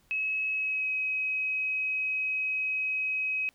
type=tone with pitch glide; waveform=sine; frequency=2571 to 2540 Hz; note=E7 to D#7; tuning=-44 to +35 cents; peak=-27 dBFS; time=0.11-3.49 s; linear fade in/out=0 ms; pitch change=-21 cents; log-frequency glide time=0.51-0.9 s; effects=pink hiss -66 dBFS RMS until 3.54 s